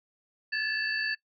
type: tone cluster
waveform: sine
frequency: 1675 / 1734 / 2654 / 4546 Hz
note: G#6 / A6 / E7 / C#8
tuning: +14 / -26 / +11 / +43 cents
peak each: -37 / -29 / -36 / -36 dBFS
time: 0.52-1.15 s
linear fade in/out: 10 ms
effects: noise-tail reverb RT60 0.1 s tail -20 dB re dry